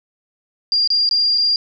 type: tone with dropouts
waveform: sine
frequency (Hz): 4792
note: D8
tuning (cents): +34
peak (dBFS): -13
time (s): 0.72-1.56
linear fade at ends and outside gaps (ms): 1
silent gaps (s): 0.875-0.903 / 1.091-1.111 / 1.377-1.381
effects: none